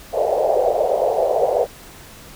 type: band-pass noise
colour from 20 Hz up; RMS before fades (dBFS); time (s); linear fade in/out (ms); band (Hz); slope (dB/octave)
white; -18; 0.12-1.67; 50; 450 to 710; 48
effects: pink hiss -41 dBFS RMS until 2.35 s